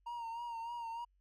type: tone with vibrato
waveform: triangle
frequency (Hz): 932.3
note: A#5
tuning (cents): 0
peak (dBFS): -38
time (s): 0.06-1.05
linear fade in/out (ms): 10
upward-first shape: sine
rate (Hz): 3.3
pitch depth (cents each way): 44
effects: added 47 Hz sine -70 dBFS peak until 1.2 s